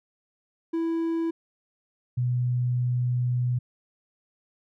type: tone pair in turn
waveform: triangle / sine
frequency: 330 / 123.61 Hz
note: E4 / B2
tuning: +2 / +2 cents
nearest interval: octave + perfect fourth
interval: 1700 cents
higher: first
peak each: -22 dBFS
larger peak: neither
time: 0.73-1.31 / 2.17-3.59 s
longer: second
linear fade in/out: 10 ms
effects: none